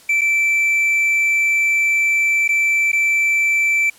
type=tone with dropouts; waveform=triangle; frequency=2330 Hz; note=D7; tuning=14 cents flat; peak=-12 dBFS; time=0.09-3.9 s; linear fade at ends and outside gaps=5 ms; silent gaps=0.211-0.215 / 2.479-2.489 / 2.918-2.929 s; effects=white hiss -47 dBFS RMS until 3.98 s + low-pass 12000 Hz 12 dB/octave